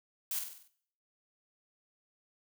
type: noise with echo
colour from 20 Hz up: blue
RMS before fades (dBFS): -35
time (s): 0.31-0.39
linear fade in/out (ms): 2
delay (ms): 48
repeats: 6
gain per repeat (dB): -5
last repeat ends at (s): 0.678
effects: noise-tail reverb RT60 0.6 s tail -17 dB re dry